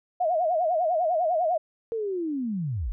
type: tone with vibrato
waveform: sine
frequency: 674 Hz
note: E5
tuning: 38 cents sharp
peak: -21 dBFS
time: 0.2-1.58 s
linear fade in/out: 10 ms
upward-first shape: sine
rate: 10 Hz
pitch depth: 150 cents each way
type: linear sweep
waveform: sine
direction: down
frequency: 466.2 to 38.02 Hz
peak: -26 dBFS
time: 1.92-2.92 s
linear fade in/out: 0 ms
effects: none